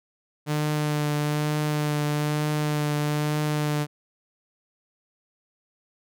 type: tone with vibrato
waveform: sawtooth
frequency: 149.6 Hz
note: D3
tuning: 32 cents sharp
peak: -19 dBFS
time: 0.46-3.87 s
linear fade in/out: 50 ms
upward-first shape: triangle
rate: 1.1 Hz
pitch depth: 19 cents each way
effects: none